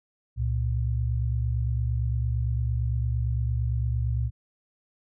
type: tone pair together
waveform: sine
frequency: 67.74 / 116.54 Hz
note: C#2 / A#2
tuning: -39 / 0 cents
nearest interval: major sixth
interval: 939 cents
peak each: -26 dBFS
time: 0.36-4.31 s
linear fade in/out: 50 ms
effects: none